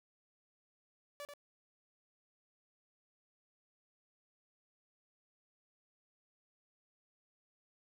sawtooth tone with echo, 578 Hz, D5, 28 cents flat, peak -40 dBFS, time 1.2-1.25 s, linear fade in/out 0 ms, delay 87 ms, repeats 1, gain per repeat -5 dB, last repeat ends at 1.337 s, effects none

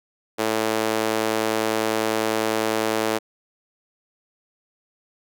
sawtooth tone with high-pass filter, 110 Hz, A2, in tune, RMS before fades -23 dBFS, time 0.38-3.19 s, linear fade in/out 20 ms, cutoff 410 Hz, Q 1.3, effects none

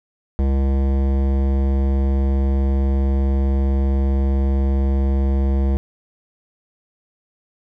sine tone with hard clipping, 67.7 Hz, C#2, 40 cents flat, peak -17 dBFS, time 0.39-5.77 s, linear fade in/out 0 ms, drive 16 dB, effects none

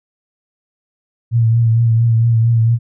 sine tone with vibrato, 115.1 Hz, A#2, 22 cents flat, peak -9 dBFS, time 1.31-2.79 s, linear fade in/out 50 ms, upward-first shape triangle, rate 4.4 Hz, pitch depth 45 cents each way, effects none

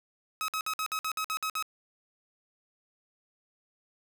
sawtooth tone bursts, 1277 Hz, D#6, 45 cents sharp, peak -26 dBFS, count 10, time 0.41-1.625 s, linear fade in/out 0 ms, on 72 ms, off 55 ms, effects none

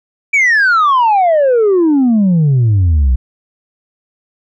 sine exponential sweep, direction down, 2349 to 59.7 Hz, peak -5 dBFS, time 0.33-3.16 s, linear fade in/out 10 ms, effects tanh soft clip ceiling -6 dBFS

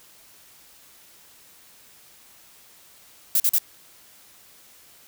violet noise bursts, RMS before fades -19 dBFS, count 3, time 3.35-3.584 s, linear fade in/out 2 ms, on 50 ms, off 42 ms, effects white hiss -52 dBFS RMS until 5.07 s

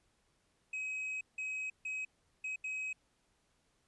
triangle tone bursts at uneven times, 2540 Hz, D#7, 35 cents sharp, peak -35 dBFS, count 5, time 0.73-1.21 / 1.38-1.7 / 1.85-2.05 / 2.44-2.56 / 2.64-2.93 s, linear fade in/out 5 ms, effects pink hiss -75 dBFS RMS until 3.87 s + resampled to 24000 Hz

